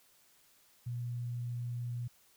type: tone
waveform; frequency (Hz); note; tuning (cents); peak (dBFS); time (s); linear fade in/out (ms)
sine; 120.8; B2; -38; -35; 0.86-2.08; 10
effects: white hiss -66 dBFS RMS until 2.36 s